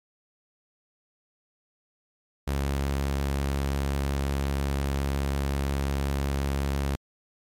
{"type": "tone with vibrato", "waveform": "sawtooth", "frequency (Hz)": 69.3, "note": "C#2", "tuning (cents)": 0, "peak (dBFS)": -21, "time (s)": [2.47, 6.96], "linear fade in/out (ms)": 10, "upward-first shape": "sine", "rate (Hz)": 5.6, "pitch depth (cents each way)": 8, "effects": ["MP3 64 kbps"]}